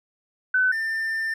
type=tone pair in turn; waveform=sine / triangle; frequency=1511 / 1792.5 Hz; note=F#6 / A6; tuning=+36 / +32 cents; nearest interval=minor third; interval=296 cents; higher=second; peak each=-17 / -22 dBFS; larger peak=first; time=0.54-0.72 / 0.72-1.34 s; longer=second; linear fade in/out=5 ms; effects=none